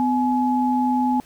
sine tone pair together, 252 / 846.5 Hz, B3 / G#5, +35 / +33 cents, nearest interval octave + major sixth, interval 2098 cents, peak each -19 / -21 dBFS, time 0-1.2 s, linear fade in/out 0 ms, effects pink hiss -51 dBFS RMS until 1.25 s

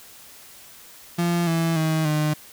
35% pulse tone with pitch steps, 172.1 / 165.18 / 158.55 / 152.18 Hz, F3 / E3 / D#3 / D#3, -25 / +4 / +33 / -38 cents, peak -18 dBFS, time 1.18-2.34 s, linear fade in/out 10 ms, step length 290 ms, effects white hiss -46 dBFS RMS until 2.52 s

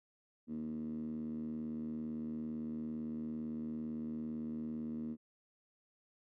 10% pulse tone with band-pass filter, 77.78 Hz, D#2, in tune, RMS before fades -41 dBFS, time 0.47-5.17 s, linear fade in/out 50 ms, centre 250 Hz, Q 8.1, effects none

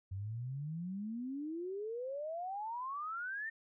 sine exponential sweep, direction up, 92.5 to 1841 Hz, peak -38 dBFS, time 0.11-3.5 s, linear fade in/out 10 ms, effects none

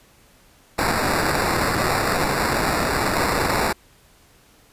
blue noise with sample-and-hold, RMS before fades -21 dBFS, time 0.78-3.73 s, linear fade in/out 10 ms, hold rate 3150 Hz, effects pink hiss -54 dBFS RMS until 4.72 s + resampled to 32000 Hz

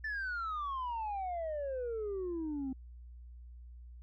sine exponential sweep, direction down, 1781 to 257.5 Hz, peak -33 dBFS, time 0.04-2.73 s, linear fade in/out 5 ms, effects tanh soft clip ceiling -33 dBFS + added 60 Hz sine -48 dBFS peak until 4.02 s

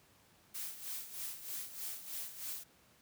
blue noise with tremolo, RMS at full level -41 dBFS, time 0.54-2.64 s, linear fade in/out 10 ms, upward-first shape sine, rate 3.2 Hz, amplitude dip 70%, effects pink hiss -66 dBFS RMS until 3.01 s + high-pass 80 Hz 12 dB/octave

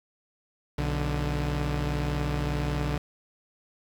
sawtooth tone pair together, 61.74 / 146.84 Hz, B1 / D3, 0 / 0 cents, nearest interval octave + minor third, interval 1500 cents, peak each -25 dBFS, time 0.78-2.98 s, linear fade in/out 5 ms, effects low-pass 5000 Hz 12 dB/octave + 8-bit

